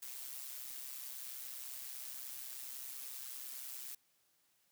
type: noise with amplitude modulation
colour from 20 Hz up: blue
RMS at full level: -44 dBFS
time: 0.02-3.95 s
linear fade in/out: 5 ms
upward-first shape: sine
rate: 130 Hz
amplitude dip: 60%
effects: white hiss -75 dBFS RMS until 4.71 s + high-pass 80 Hz 12 dB/octave